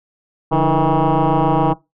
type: tone with frequency modulation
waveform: sine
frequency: 329.6 Hz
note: E4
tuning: in tune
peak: -10 dBFS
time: 0.51-1.74 s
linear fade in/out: 20 ms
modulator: 158 Hz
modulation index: 4.5
effects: noise-tail reverb RT60 0.2 s tail -21 dB re dry + tanh soft clip ceiling -10 dBFS